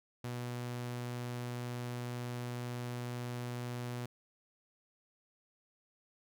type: tone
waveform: sawtooth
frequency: 122 Hz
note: B2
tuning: 21 cents flat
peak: -34 dBFS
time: 0.24-4.06 s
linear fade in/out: 5 ms
effects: none